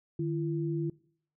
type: tone pair together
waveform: sine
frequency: 152 / 337.6 Hz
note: D#3 / E4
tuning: -40 / +41 cents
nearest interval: octave + major second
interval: 1381 cents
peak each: -31 / -32 dBFS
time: 0.19-0.9 s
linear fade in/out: 5 ms
effects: noise-tail reverb RT60 0.6 s tail -22 dB re dry